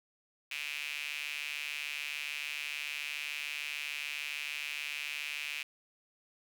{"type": "tone with high-pass filter", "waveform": "sawtooth", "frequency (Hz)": 146.83, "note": "D3", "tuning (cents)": 0, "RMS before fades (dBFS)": -39, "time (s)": [0.51, 5.63], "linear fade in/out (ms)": 5, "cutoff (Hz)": 2500, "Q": 5.6, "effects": []}